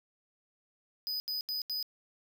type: tone bursts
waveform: square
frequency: 4986 Hz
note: D#8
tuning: 3 cents sharp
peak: -33 dBFS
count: 4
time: 1.07-1.827 s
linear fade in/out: 0 ms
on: 130 ms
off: 79 ms
effects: none